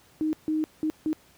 sine tone bursts at uneven times, 311.1 Hz, D#4, in tune, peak -23 dBFS, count 4, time 0.21-0.33 / 0.48-0.64 / 0.83-0.9 / 1.06-1.13 s, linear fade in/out 0 ms, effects pink hiss -58 dBFS RMS until 1.37 s + high-pass 60 Hz 12 dB/octave

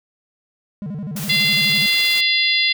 triangle tone with vibrato, 174.61 Hz, F3, in tune, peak -23 dBFS, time 0.82-1.86 s, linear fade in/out 0 ms, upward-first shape square, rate 12 Hz, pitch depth 270 cents each way
white noise with tremolo, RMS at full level -29 dBFS, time 1.16-2.21 s, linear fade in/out 5 ms, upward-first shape sine, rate 17 Hz, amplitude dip 25%
harmonic tone, 688 Hz, F5, 26 cents flat, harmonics 3 / 4 / 5 / 6 / 7, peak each -19 / -22 / -20 / -22 / -23 dBFS, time 1.29-2.73 s, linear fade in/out 10 ms
effects none

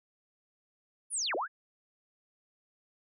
sine linear two-way sweep, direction down then up, 10550 to 311.1 to 1754 Hz, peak -30 dBFS, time 1.1-1.48 s, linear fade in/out 50 ms, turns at 1.35 s, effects none

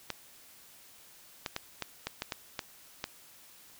clicks, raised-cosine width 0.2 ms, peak -16 dBFS, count 9, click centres 0.103 / 1.462 / 1.564 / 1.823 / 2.07 / 2.221 / 2.322 / 2.592 / 3.041 s, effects white hiss -56 dBFS RMS until 3.79 s

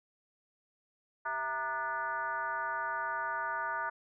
sine tone with frequency modulation, 1199 Hz, D6, 36 cents sharp, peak -32 dBFS, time 1.25-3.9 s, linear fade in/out 10 ms, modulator 270 Hz, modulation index 1.6, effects none

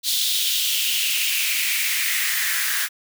white noise with high-pass filter sweep, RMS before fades -22 dBFS, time 0.03-2.89 s, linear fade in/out 50 ms, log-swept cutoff 3800 to 1600 Hz, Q 3.9, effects none

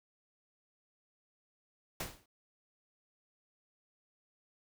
pink noise with exponential decay, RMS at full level -35 dBFS, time 2-2.26 s, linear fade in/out 5 ms, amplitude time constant 56 ms, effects none

